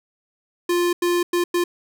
square tone bursts at uneven times, 350 Hz, F4, 4 cents sharp, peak -18 dBFS, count 4, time 0.69-0.93 / 1.02-1.23 / 1.33-1.44 / 1.54-1.64 s, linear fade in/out 5 ms, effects none

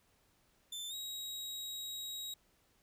sawtooth tone with pitch glide, 3539 to 3815 Hz, A7 to A#7, +9 to +39 cents, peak -38 dBFS, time 0.72-2.34 s, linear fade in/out 5 ms, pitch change +130 cents, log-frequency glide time 0.89-0.94 s, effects pink hiss -72 dBFS RMS until 2.82 s

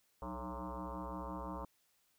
sine tone with frequency modulation, 427.6 Hz, A4, 49 cents flat, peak -40 dBFS, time 0.22-1.65 s, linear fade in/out 2 ms, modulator 123 Hz, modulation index 5.8, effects white hiss -75 dBFS RMS until 2.18 s

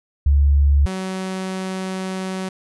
sine / sawtooth tone pair in turn, 71 / 188.24 Hz, C#2 / F#3, +42 / +30 cents, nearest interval octave + perfect fourth, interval 1688 cents, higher second, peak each -11 / -20 dBFS, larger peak first, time 0.26-0.86 / 0.86-2.49 s, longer second, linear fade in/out 5 ms, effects resampled to 24000 Hz

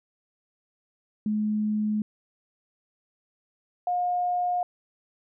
sine tone pair in turn, 212.5 / 714.8 Hz, G#3 / F5, +40 / +40 cents, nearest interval octave + major sixth, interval 2100 cents, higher second, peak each -23 dBFS, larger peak neither, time 1.26-2.02 / 3.87-4.63 s, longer neither, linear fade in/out 2 ms, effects none

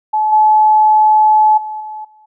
sine tone with level steps, 859 Hz, A5, 42 cents flat, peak -11 / -6 / -21 / -24 / -43 dBFS, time 0.13-2.26 s, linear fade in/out 10 ms, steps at 0.32 / 1.57 / 1.8 / 2.04 s, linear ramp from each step 10 ms, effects none

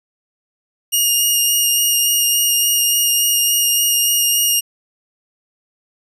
10% pulse tone with vibrato, 2847 Hz, F7, 33 cents sharp, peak -5 dBFS, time 0.92-4.61 s, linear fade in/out 20 ms, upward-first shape sine, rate 3.5 Hz, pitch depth 13 cents each way, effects resampled to 32000 Hz

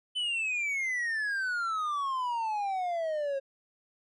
triangle exponential sweep, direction down, 3042 to 537 Hz, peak -27 dBFS, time 0.15-3.4 s, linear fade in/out 20 ms, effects resampled to 24000 Hz

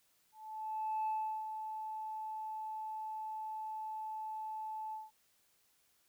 sine tone with ADSR envelope, 870 Hz, A5, 20 cents flat, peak -31 dBFS, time 0.32-5.11 s, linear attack 750 ms, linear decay 370 ms, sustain -8 dB, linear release 180 ms, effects tanh soft clip ceiling -30 dBFS + white hiss -73 dBFS RMS until 6.08 s

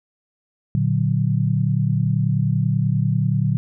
sine chord, Bb augmented, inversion none, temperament equal, 116.54 / 146.83 / 185 Hz, Bb2 / D3 / F#3, 0 / 0 / 0 cents, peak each -20 / -20 / -23 dBFS, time 0.75-3.57 s, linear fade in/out 0 ms, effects none

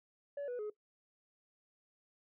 sine tone with pitch steps, 570 / 490.5 / 422.1 Hz, C#5 / B4 / G#4, +48 / -12 / +28 cents, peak -35 dBFS, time 0.37-0.7 s, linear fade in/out 5 ms, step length 110 ms, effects noise-tail reverb RT60 0.1 s tail -20 dB re dry + tanh soft clip ceiling -37 dBFS

